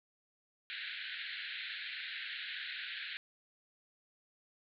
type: band-pass noise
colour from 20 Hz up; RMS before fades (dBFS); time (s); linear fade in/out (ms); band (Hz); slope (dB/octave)
pink; -43; 0.7-3.17; 0; 1500 to 4200; 96
effects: none